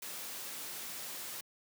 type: noise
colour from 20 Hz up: white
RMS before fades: -43 dBFS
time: 0.02-1.41 s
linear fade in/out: 5 ms
effects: high-pass 150 Hz 12 dB/octave